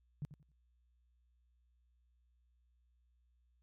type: tone with echo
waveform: sine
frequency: 146.83 Hz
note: D3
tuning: in tune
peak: -37 dBFS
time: 0.22-0.25 s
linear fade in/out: 0 ms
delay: 89 ms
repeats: 3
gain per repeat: -12 dB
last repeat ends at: 0.517 s
effects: added 60 Hz sine -70 dBFS peak until 3.62 s + MP3 64 kbps